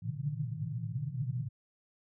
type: band-pass noise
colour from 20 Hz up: pink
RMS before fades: -36 dBFS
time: 0.02-1.49 s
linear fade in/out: 10 ms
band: 110 to 160 Hz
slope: 96 dB/octave
effects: none

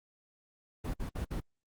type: noise bursts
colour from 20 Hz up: brown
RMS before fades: -35 dBFS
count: 4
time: 0.84-1.405 s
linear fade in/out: 10 ms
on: 100 ms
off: 55 ms
effects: Opus 24 kbps

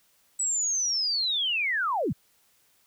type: linear sweep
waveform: sine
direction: down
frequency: 7940 to 84 Hz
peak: -24 dBFS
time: 0.39-2.13 s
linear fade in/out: 10 ms
effects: white hiss -65 dBFS RMS until 2.86 s

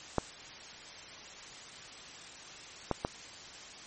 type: clicks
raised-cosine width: 1 ms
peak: -12 / -14 / -16 dBFS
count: 3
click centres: 0.183 / 2.913 / 3.049 s
effects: white hiss -48 dBFS RMS until 3.86 s + MP3 32 kbps

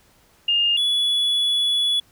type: tone pair in turn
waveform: sine / triangle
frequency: 2824 / 3408 Hz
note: F7 / G#7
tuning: +19 / +44 cents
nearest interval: minor third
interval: 325 cents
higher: second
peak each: -16 dBFS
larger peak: neither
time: 0.48-0.77 / 0.77-2 s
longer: second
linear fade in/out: 5 ms
effects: pink hiss -57 dBFS RMS until 2.11 s

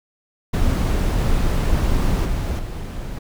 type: noise with level steps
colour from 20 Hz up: brown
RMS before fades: -18 / -22 / -28 dBFS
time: 0.53-3.19 s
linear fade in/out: 10 ms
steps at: 2.25 / 2.59 s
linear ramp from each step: 2 ms
effects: none

